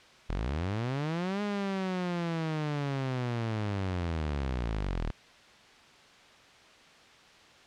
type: linear two-way sweep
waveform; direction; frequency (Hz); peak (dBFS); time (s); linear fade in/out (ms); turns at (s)
sawtooth; up then down; 36.41 to 207.9 to 36.41; -26; 0.29-5.11; 10; 1.42
effects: white hiss -55 dBFS RMS until 7.66 s + low-pass 4000 Hz 12 dB/octave